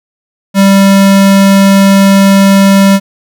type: tone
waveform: square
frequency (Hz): 196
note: G3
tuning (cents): 0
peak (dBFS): -3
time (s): 0.54-3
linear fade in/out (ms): 50
effects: none